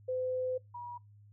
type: tone pair in turn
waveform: sine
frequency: 510 / 962.8 Hz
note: C5 / B5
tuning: -44 / -44 cents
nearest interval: major seventh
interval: 1100 cents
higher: second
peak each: -31 / -40 dBFS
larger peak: first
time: 0.08-0.58 / 0.74-0.98 s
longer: first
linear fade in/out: 10 ms
effects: noise-tail reverb RT60 0.2 s tail -24 dB re dry + added 103 Hz sine -55 dBFS peak until 1.32 s